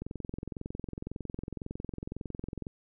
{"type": "click train", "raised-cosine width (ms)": 3, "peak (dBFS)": -24, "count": 59, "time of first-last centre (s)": [0.02, 2.668], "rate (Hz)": 21.9, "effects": []}